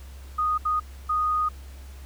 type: tone bursts at uneven times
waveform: sine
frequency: 1239 Hz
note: D#6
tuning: 8 cents flat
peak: -21 dBFS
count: 3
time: 0.38-0.58 / 0.65-0.8 / 1.09-1.49 s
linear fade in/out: 10 ms
effects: added 67 Hz sine -39 dBFS peak until 2.05 s + pink hiss -52 dBFS RMS until 2.05 s